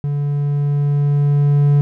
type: tone with level ramp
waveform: triangle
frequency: 144.1 Hz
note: D3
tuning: 33 cents flat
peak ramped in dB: -15 to -7 dBFS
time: 0.04-1.81 s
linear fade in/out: 0 ms
effects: none